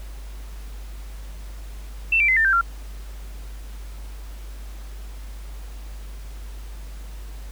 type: tone with pitch steps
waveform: sine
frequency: 2677 / 2344 / 2052 / 1797 / 1573.5 / 1377.7 Hz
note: E7 / D7 / C7 / A6 / G6 / F6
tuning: +26 / -4 / -34 / +36 / +6 / -24 cents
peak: -15 dBFS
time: 2.12-2.612 s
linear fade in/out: 5 ms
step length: 82 ms
effects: added 50 Hz sine -33 dBFS peak until 7.51 s + pink hiss -48 dBFS RMS until 7.51 s